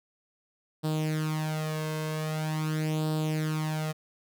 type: tone with flanger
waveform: sawtooth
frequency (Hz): 155.56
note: D#3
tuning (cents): 0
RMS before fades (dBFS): -30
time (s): 0.83-3.93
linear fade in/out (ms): 20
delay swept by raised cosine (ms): 0.23 to 1.93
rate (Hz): 0.44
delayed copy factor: +0.7
effects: none